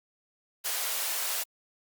white high-pass noise, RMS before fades -31 dBFS, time 0.64-1.44 s, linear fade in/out 20 ms, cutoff 510 Hz, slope 24 dB/octave, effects Opus 48 kbps

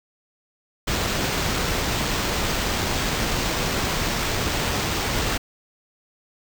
pink noise with sample-and-hold, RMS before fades -24 dBFS, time 0.87-5.38 s, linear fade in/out 10 ms, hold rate 11025 Hz, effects none

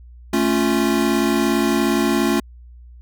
square chord, A augmented, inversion none, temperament equal, 220 / 277.2 / 349.2 Hz, A3 / C#4 / E#4, 0 / 0 / 0 cents, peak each -21 dBFS, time 0.33-2.4 s, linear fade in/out 5 ms, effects added 60 Hz sine -39 dBFS peak until 3.01 s

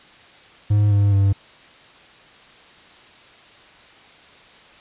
triangle tone with pitch steps, 103.83 / 101.22 / 98.68 Hz, G#2 / G#2 / G2, 0 / -44 / +12 cents, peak -11 dBFS, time 0.7-1.33 s, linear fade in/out 10 ms, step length 210 ms, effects white hiss -47 dBFS RMS until 4.8 s + resampled to 8000 Hz

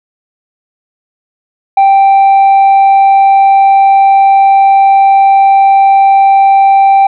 triangle tone with tanh clipping, 784 Hz, G5, in tune, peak -3 dBFS, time 1.77-7.07 s, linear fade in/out 5 ms, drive 7 dB, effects none

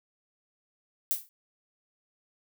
violet noise with exponential decay, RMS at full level -24 dBFS, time 1.11-1.29 s, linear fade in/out 0 ms, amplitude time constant 37 ms, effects none

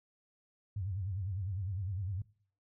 sine tone with vibrato, 95.7 Hz, G2, 41 cents flat, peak -34 dBFS, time 0.76-2.22 s, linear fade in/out 5 ms, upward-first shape sine, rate 9.9 Hz, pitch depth 160 cents each way, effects noise-tail reverb RT60 0.5 s tail -20 dB re dry

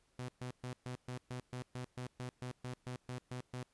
sawtooth tone bursts, 125.5 Hz, B2, 28 cents sharp, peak -37 dBFS, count 16, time 0.19-3.628 s, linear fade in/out 0 ms, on 93 ms, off 130 ms, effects pink hiss -75 dBFS RMS until 3.73 s + resampled to 24000 Hz

